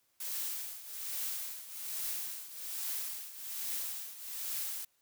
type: noise with tremolo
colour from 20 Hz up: blue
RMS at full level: -36 dBFS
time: 0.2-4.85 s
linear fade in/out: 5 ms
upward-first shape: triangle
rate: 1.2 Hz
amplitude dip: 80%
effects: white hiss -74 dBFS RMS until 5.01 s